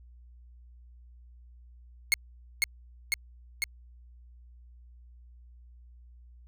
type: tone with echo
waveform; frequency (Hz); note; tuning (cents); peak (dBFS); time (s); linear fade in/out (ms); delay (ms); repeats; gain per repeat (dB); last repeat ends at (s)
sawtooth; 2171; C#7; -37; -17; 2.12-2.14; 0; 500; 3; -2; 3.64
effects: added 60 Hz sine -50 dBFS peak until 6.47 s